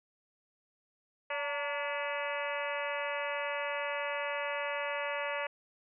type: harmonic tone with a mistuned harmonic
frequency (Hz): 286.8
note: D4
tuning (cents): -41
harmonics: 2 / 3 / 4 / 5 / 6 / 7 / 8 / 9 / 10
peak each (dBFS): -37 / -41 / -42 / -44 / -42 / -41 / -44 / -43 / -48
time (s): 1.3-5.47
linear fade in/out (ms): 5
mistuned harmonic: 3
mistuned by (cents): +83
effects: none